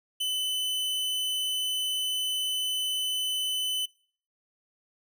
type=tone; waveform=45% pulse; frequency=3018 Hz; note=F#7; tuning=34 cents sharp; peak=-26 dBFS; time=0.2-3.86 s; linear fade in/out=10 ms; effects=noise-tail reverb RT60 0.5 s tail -24 dB re dry

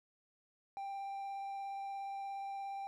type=tone with vibrato; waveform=triangle; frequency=789 Hz; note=G5; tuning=11 cents sharp; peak=-38 dBFS; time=0.77-2.87 s; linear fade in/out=0 ms; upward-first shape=triangle; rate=17 Hz; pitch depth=11 cents each way; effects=none

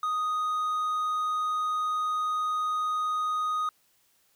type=tone; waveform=triangle; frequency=1244.5 Hz; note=D#6; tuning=in tune; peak=-24 dBFS; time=0.03-3.69 s; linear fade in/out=2 ms; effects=white hiss -67 dBFS RMS until 4.35 s

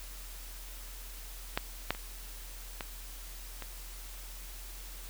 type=clicks; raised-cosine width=0.3 ms; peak=-13 / -12 / -28 / -20 / -25 dBFS; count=5; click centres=1.575 / 1.906 / 1.949 / 2.808 / 3.623 s; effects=added 42 Hz sine -44 dBFS peak until 5.09 s + white hiss -49 dBFS RMS until 5.09 s

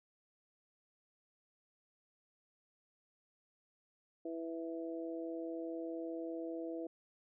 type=harmonic tone; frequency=164.81 Hz; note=E3; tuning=in tune; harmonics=2 / 3 / 4; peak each=-41 / -45 / -47 dBFS; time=4.25-6.87 s; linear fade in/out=5 ms; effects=none

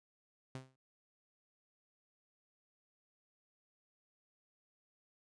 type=tone with exponential decay; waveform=sawtooth; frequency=130.81 Hz; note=C3; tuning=in tune; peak=-37 dBFS; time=0.55-0.76 s; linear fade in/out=2 ms; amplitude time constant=45 ms; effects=resampled to 22050 Hz

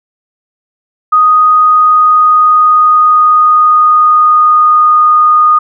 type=tone with pitch glide; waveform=sine; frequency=1244.5 to 1230.2 Hz; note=D#6 to D#6; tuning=0 to -20 cents; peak=-3 dBFS; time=1.12-5.59 s; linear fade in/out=10 ms; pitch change=-20 cents; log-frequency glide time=1.52-5 s; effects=none

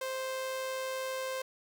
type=tone with amplitude modulation; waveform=sawtooth; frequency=523.3 Hz; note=C5; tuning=in tune; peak=-29 dBFS; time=0.01-1.42 s; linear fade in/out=5 ms; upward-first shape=sine; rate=112 Hz; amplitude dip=25%; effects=none

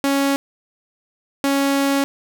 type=tone pair in turn; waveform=sawtooth; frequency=277.2 / 277.2 Hz; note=C#4 / C#4; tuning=0 / 0 cents; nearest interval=unison; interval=0 cents; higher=neither; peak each=-12 dBFS; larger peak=neither; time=0.04-0.36 / 1.44-2.04 s; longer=second; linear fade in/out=0 ms; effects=none

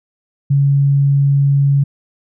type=tone; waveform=sine; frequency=140 Hz; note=C#3; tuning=18 cents sharp; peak=-9 dBFS; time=0.5-1.84 s; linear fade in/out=10 ms; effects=none

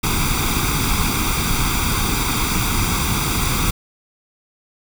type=noise with comb filter; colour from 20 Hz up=pink; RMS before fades=-19 dBFS; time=0.03-3.71 s; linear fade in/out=10 ms; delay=0.84 ms; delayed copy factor=+0.8; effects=none

